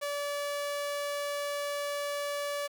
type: tone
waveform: sawtooth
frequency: 576 Hz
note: D5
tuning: 34 cents flat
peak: -28 dBFS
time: 0.01-2.68 s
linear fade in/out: 20 ms
effects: 9-bit